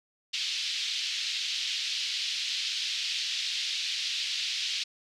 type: band-pass noise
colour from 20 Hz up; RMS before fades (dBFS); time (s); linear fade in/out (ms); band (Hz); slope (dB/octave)
pink; -32; 0.33-4.84; 10; 2900 to 4900; 24
effects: none